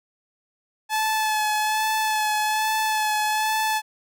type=tone with vibrato; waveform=sawtooth; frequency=862 Hz; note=A5; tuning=36 cents flat; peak=-17 dBFS; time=0.89-3.82 s; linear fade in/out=50 ms; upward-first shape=sine; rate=1.2 Hz; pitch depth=21 cents each way; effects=none